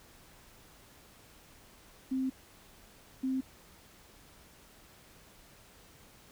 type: tone bursts at uneven times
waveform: sine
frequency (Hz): 262.1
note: C4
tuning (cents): +3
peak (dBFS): -29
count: 2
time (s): 2.11-2.3 / 3.23-3.41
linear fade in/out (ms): 10
effects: pink hiss -58 dBFS RMS until 6.31 s